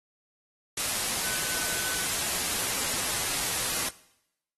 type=tone in noise; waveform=sine; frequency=1506 Hz; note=F#6; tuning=30 cents sharp; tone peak=-39 dBFS; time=1.23-2.06 s; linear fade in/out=5 ms; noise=white; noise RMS=-29 dBFS; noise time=0.77-3.89 s; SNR=-13 dB; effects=noise-tail reverb RT60 0.8 s tail -19 dB re dry + AAC 32 kbps